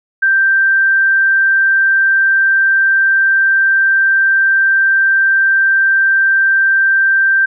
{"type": "tone", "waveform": "sine", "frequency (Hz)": 1570, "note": "G6", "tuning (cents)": 2, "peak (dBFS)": -8, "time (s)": [0.22, 7.46], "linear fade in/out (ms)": 10, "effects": []}